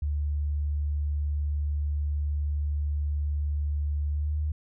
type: tone with pitch glide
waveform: sine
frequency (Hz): 73.42 to 75.66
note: D2 to D#2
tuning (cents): 0 to -48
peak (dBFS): -25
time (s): 0.02-4.52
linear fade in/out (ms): 5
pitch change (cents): +52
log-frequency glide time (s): 4.1-4.39
effects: none